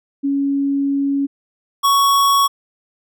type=tone pair in turn; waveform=sine / square; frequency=278.6 / 1114.4 Hz; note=C#4 / C#6; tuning=+9 / +9 cents; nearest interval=2 octaves; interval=2400 cents; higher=second; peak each=-15 / -12 dBFS; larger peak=second; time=0.23-1.27 / 1.83-2.48 s; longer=first; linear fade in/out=20 ms; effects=none